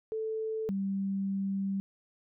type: tone pair in turn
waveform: sine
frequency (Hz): 440 / 195.43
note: A4 / G3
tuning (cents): 0 / -5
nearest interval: octave + major second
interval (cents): 1405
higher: first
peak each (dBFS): -31 / -29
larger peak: second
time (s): 0.12-0.69 / 0.69-1.8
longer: second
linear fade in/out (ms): 0
effects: none